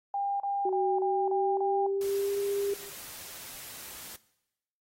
sine tone bursts, 800 Hz, G5, 35 cents sharp, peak -28 dBFS, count 6, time 0.14-1.865 s, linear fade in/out 2 ms, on 260 ms, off 33 ms
sine tone with pitch glide, 376.3 to 401 Hz, F#4 to G4, +29 to +39 cents, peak -27 dBFS, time 0.65-2.74 s, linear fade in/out 5 ms, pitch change +110 cents, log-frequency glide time 0.93-2.39 s
white noise, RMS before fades -44 dBFS, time 2.01-4.16 s, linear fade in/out 2 ms
effects noise-tail reverb RT60 0.9 s tail -19 dB re dry + AAC 48 kbps

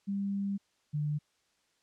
sine tone pair in turn, 198.7 / 148.86 Hz, G3 / D3, +24 / +24 cents, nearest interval perfect fourth, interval 500 cents, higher first, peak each -30 / -29 dBFS, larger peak second, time 0.07-0.58 / 0.93-1.19 s, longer first, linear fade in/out 20 ms, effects white hiss -73 dBFS RMS until 1.82 s + low-pass 7000 Hz 12 dB/octave

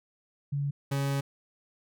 sine / 40% pulse tone pair in turn, 141.9 / 138.9 Hz, C#3 / C#3, +41 / +4 cents, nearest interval unison, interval 37 cents, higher first, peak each -27 / -26 dBFS, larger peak second, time 0.52-0.71 / 0.91-1.21 s, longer second, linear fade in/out 10 ms, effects none

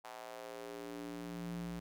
square tone with high-pass filter sweep, 58.27 Hz, A#1, in tune, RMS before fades -45 dBFS, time 0.04-1.8 s, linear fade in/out 10 ms, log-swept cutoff 800 to 130 Hz, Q 2.4, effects none

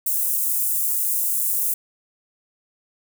white high-pass noise, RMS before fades -22 dBFS, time 0.06-1.74 s, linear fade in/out 5 ms, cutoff 8700 Hz, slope 24 dB/octave, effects none

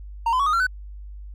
triangle tone with pitch steps, 922 / 1017.1 / 1122.1 / 1237.9 / 1365.6 / 1506.5 Hz, A#5 / C6 / C#6 / D#6 / F6 / F#6, -19 / -49 / +21 / -9 / -39 / +31 cents, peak -16 dBFS, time 0.26-0.668 s, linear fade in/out 5 ms, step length 68 ms, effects added 50 Hz sine -35 dBFS peak until 1.34 s

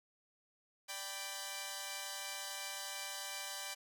5% pulse chord, G major, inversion second, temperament equal, 587.3 / 784 / 987.8 Hz, D5 / G5 / B5, 0 / 0 / 0 cents, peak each -36 / -33 / -35 dBFS, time 0.88-3.75 s, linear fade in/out 20 ms, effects none

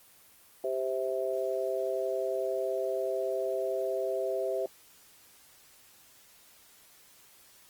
sine chord, C major, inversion second, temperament just, 392.4 / 523.3 / 654.1 Hz, G4 / C5 / E5, +2 / 0 / -14 cents, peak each -33 dBFS, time 0.64-4.66 s, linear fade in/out 2 ms, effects white hiss -58 dBFS RMS until 7.69 s + Opus 24 kbps

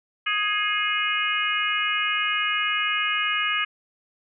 harmonic tone with a mistuned harmonic, 415.3 Hz, G#4, in tune, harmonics 3 / 4 / 5 / 6 / 7, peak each -28 / -28 / -28 / -28 / -28 dBFS, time 0.26-3.65 s, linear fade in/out 10 ms, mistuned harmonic 5, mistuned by +48 cents, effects none

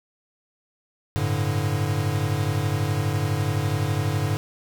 square chord, G suspended second, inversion none, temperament equal with one note detuned, 98 / 110 / 145.23 Hz, G2 / A2 / D3, 0 / 0 / -19 cents, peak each -27 dBFS, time 1.16-4.37 s, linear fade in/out 0 ms, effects none

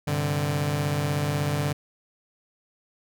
sawtooth chord, G suspended fourth, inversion none, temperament just, 98 / 130.67 / 147 Hz, G2 / C3 / D3, 0 / -2 / +2 cents, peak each -27 / -27 / -21 dBFS, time 0.07-1.73 s, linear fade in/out 10 ms, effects none

